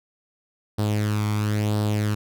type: tone with flanger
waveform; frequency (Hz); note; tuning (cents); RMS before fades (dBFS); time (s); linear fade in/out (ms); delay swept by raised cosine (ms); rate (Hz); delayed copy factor
sawtooth; 105.3; G#2; +24; -23; 0.78-2.15; 10; 0.22 to 0.9; 0.99; +0.6
effects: none